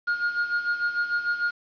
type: tone with tremolo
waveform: triangle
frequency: 1425 Hz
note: F6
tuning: 34 cents sharp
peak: -19 dBFS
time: 0.07-1.51 s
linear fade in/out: 10 ms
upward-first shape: sine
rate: 6.7 Hz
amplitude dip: 70%
effects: resampled to 11025 Hz + 8-bit